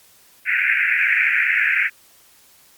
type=band-pass noise; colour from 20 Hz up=white; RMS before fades=-18 dBFS; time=0.45-1.9 s; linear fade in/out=50 ms; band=1500 to 2500 Hz; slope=96 dB/octave; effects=white hiss -52 dBFS RMS until 2.77 s + Opus 48 kbps